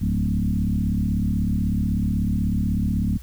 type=tone with frequency modulation; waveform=sine; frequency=140 Hz; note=C#3; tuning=18 cents sharp; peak=-19 dBFS; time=0.01-3.18 s; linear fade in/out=10 ms; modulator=36.2 Hz; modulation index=2.8; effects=added 60 Hz sine -37 dBFS peak until 3.22 s + white hiss -52 dBFS RMS until 3.22 s